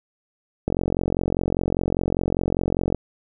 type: click train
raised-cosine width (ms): 2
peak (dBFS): -8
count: 103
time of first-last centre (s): 0.68-2.947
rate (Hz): 45
effects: none